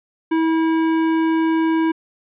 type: tone with hard clipping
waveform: sine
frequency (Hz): 323.7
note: E4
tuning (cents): -31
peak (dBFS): -17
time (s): 0.31-1.92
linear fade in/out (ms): 10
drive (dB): 13
effects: resampled to 8000 Hz